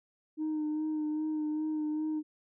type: tone with vibrato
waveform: sine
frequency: 307.3 Hz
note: D#4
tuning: 21 cents flat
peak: -28 dBFS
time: 0.37-2.23 s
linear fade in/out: 50 ms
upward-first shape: sine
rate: 2.5 Hz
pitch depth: 23 cents each way
effects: tanh soft clip ceiling -28 dBFS